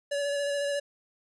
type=tone with vibrato; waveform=square; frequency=570 Hz; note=C#5; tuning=48 cents sharp; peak=-28 dBFS; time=0.11-0.8 s; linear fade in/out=10 ms; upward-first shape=square; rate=14 Hz; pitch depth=13 cents each way; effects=resampled to 24000 Hz + 11-bit